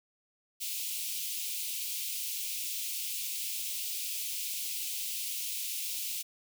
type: high-pass noise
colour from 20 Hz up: white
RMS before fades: -36 dBFS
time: 0.6-6.23 s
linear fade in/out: 20 ms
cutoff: 2400 Hz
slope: 48 dB/octave
effects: none